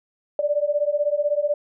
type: beating tone pair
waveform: sine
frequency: 579 / 595 Hz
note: D5 / D5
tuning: -25 / +22 cents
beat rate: 16 Hz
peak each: -22 dBFS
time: 0.39-1.54 s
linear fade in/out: 2 ms
effects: none